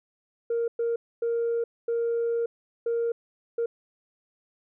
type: tone bursts at uneven times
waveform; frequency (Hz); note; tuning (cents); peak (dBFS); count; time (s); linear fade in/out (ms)
sine; 466.2; A#4; 0; -22; 6; 0.5-0.68 / 0.79-0.96 / 1.22-1.64 / 1.88-2.46 / 2.86-3.12 / 3.58-3.66; 5
effects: tanh soft clip ceiling -21 dBFS